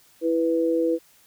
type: tone pair together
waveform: sine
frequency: 330.4 / 493.9 Hz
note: E4 / B4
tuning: +4 / 0 cents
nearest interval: perfect fifth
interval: 696 cents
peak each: -22 dBFS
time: 0.21-0.99 s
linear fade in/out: 50 ms
effects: white hiss -57 dBFS RMS until 1.26 s